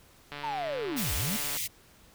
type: click train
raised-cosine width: 0.3 ms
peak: -23 dBFS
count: 182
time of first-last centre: 0.32-1.568 s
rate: 145 Hz
type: linear two-way sweep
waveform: triangle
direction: down then up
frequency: 939 to 46.25 to 233 Hz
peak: -29 dBFS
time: 0.43-1.37 s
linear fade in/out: 10 ms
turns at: 1.14 s
type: band-stop noise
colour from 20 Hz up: white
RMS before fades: -33 dBFS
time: 0.96-1.68 s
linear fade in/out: 20 ms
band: 160 to 1900 Hz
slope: 96 dB/octave
effects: pink hiss -58 dBFS RMS until 2.14 s